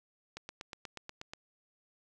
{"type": "click train", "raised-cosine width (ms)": 0.2, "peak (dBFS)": -25, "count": 9, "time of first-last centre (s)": [0.37, 1.335], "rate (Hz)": 8.29, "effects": []}